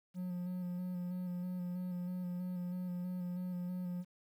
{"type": "tone with vibrato", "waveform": "triangle", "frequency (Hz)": 179.6, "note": "F3", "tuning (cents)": 49, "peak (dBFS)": -35, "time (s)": [0.14, 4.05], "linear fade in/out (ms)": 50, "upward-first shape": "square", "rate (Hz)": 3.1, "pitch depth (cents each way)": 18, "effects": ["11-bit"]}